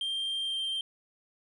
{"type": "tone with pitch glide", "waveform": "sine", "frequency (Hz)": [3176, 3156], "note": ["G7", "G7"], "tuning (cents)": [22, 11], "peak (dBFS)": -27, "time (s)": [0.01, 0.81], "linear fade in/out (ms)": 2, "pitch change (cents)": -11, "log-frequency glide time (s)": [0.43, 0.59], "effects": ["tanh soft clip ceiling -29 dBFS"]}